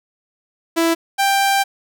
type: tone pair in turn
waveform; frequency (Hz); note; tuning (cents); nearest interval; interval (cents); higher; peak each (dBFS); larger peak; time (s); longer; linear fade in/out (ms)
sawtooth; 331.4 / 788.2; E4 / G5; +9 / +9; octave + minor third; 1500; second; -10; neither; 0.76-0.95 / 1.18-1.64; second; 20
effects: none